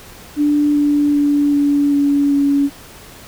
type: tone with pitch steps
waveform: sine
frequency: 293.8 / 291.4 / 289.1 / 286.8 / 284.4 / 282.2 Hz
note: D4 / D4 / D4 / D4 / C#4 / C#4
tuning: +1 / -13 / -27 / -41 / +45 / +31 cents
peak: -11 dBFS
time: 0.36-2.7 s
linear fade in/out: 50 ms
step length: 390 ms
effects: pink hiss -39 dBFS RMS until 3.27 s